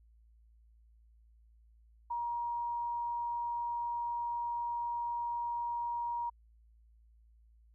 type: tone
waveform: sine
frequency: 948 Hz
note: A#5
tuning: 29 cents sharp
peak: -33 dBFS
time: 2.1-6.3 s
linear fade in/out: 10 ms
effects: added 56 Hz sine -60 dBFS peak until 7.74 s